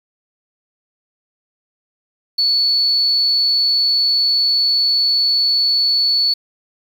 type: tone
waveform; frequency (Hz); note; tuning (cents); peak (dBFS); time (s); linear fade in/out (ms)
triangle; 4435; C#8; 0; -9; 2.38-6.34; 10
effects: tanh soft clip ceiling -11 dBFS + 7-bit